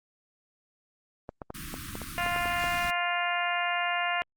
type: clicks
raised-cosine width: 1 ms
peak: -22 dBFS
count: 10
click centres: 1.291 / 1.418 / 1.504 / 1.741 / 1.954 / 2.017 / 2.263 / 2.362 / 2.457 / 2.64 s
type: band-stop noise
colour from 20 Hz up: pink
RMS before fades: -39 dBFS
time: 1.54-2.91 s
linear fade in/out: 10 ms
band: 340 to 1100 Hz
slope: 96 dB/octave
type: harmonic tone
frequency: 350 Hz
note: F4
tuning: 4 cents sharp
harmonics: 2 / 3 / 4 / 5 / 6 / 7 / 8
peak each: -31 / -34 / -35 / -34 / -34 / -37 / -36 dBFS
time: 2.18-4.22 s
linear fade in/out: 0 ms
effects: Opus 32 kbps